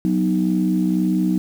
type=chord; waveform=sine; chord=B major; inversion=second; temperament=equal; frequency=185 / 246.9 / 311.1 Hz; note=F#3 / B3 / D#4; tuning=0 / 0 / 0 cents; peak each=-18 / -23 / -20 dBFS; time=0.05-1.38 s; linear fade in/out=0 ms; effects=tanh soft clip ceiling -7 dBFS + 7-bit